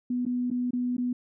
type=tone with dropouts; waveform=sine; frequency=246.9 Hz; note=B3; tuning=in tune; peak=-25 dBFS; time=0.1-1.13 s; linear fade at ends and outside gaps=5 ms; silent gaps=0.253-0.263 / 0.503-0.512 / 0.708-0.732 / 0.968-0.98 s; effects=none